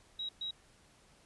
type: tone bursts at uneven times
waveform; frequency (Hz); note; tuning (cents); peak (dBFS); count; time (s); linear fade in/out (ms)
sine; 3839; B7; -50; -36; 2; 0.19-0.29 / 0.41-0.51; 5
effects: pink hiss -64 dBFS RMS until 1.25 s + resampled to 24000 Hz